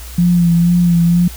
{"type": "tone with vibrato", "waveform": "sine", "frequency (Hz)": 172.7, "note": "F3", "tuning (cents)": -19, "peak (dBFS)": -8, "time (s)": [0.18, 1.28], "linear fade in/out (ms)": 5, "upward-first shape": "sine", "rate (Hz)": 2.1, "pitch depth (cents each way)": 34, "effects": ["added 60 Hz sine -29 dBFS peak until 1.36 s", "white hiss -35 dBFS RMS until 1.36 s"]}